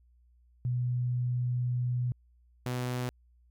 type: tone pair in turn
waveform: sine / sawtooth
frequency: 123.47 / 124.69 Hz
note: B2 / B2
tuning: 0 / +17 cents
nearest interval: unison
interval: 17 cents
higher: second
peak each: -27 dBFS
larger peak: neither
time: 0.65-2.12 / 2.66-3.09 s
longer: first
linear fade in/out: 0 ms
effects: added 60 Hz sine -60 dBFS peak until 3.5 s